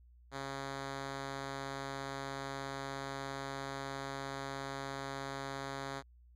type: tone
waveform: 5% pulse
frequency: 136.9 Hz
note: C#3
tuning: 21 cents flat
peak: -28 dBFS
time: 0.31-6.03 s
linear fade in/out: 50 ms
effects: added 60 Hz sine -58 dBFS peak until 6.35 s + low-pass 7000 Hz 12 dB/octave